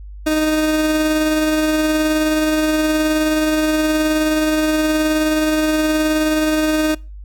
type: tone with tremolo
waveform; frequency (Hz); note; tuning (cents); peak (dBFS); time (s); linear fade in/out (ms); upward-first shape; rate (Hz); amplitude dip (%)
30% pulse; 309.9; D#4; -7; -11; 0.26-6.95; 10; sine; 19; 25
effects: noise-tail reverb RT60 0.3 s tail -24 dB re dry + added 50 Hz sine -31 dBFS peak until 7.24 s